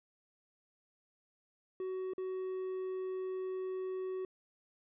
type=tone with dropouts; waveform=triangle; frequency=374.2 Hz; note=F#4; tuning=20 cents sharp; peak=-34 dBFS; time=1.8-4.25 s; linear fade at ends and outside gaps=2 ms; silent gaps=2.135-2.18 s; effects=resampled to 8000 Hz